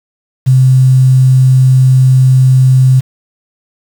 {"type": "tone with quantisation", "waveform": "sine", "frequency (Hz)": 130, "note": "C3", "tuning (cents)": -11, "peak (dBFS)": -3, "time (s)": [0.46, 3.01], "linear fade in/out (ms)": 20, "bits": 5, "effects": []}